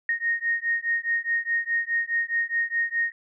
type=beating tone pair; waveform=sine; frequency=1856 / 1860.8 Hz; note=A#6 / A#6; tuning=-8 / -4 cents; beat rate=4.8 Hz; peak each=-26 / -26 dBFS; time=0.09-3.12 s; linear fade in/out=2 ms; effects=none